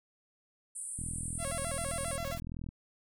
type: band-pass noise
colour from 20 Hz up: pink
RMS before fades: -41 dBFS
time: 0.75-2.17 s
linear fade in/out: 10 ms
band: 8500 to 9800 Hz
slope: 96 dB/octave
type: click train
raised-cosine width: 5 ms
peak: -29 dBFS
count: 71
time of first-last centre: 0.99-2.689 s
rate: 41.2 Hz
type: tone with vibrato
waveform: sawtooth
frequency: 610 Hz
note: D#5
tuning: 34 cents flat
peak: -33 dBFS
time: 1.38-2.39 s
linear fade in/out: 50 ms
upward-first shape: square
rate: 7.5 Hz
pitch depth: 180 cents each way
type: noise bursts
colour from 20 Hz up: white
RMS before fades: -49 dBFS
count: 3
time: 2.25-2.399 s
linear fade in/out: 0 ms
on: 35 ms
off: 22 ms
effects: none